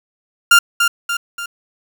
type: tone with echo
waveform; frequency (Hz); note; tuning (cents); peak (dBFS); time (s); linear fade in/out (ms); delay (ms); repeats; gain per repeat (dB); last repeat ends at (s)
30% pulse; 1396.9; F6; 0; -3; 0.51-0.59; 5; 290; 3; -6; 1.46
effects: 7-bit